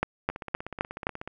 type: two click trains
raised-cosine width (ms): 0.5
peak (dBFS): -9 / -21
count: 5 / 17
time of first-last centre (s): 0.03-1.069 / 0.3-1.276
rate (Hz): 3.85 / 16.4
effects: none